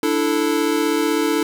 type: chord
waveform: square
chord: D suspended second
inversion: none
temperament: equal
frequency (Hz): 293.7 / 329.6 / 440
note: D4 / E4 / A4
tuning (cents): 0 / 0 / 0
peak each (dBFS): -22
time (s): 0.03-1.43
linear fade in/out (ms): 2
effects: none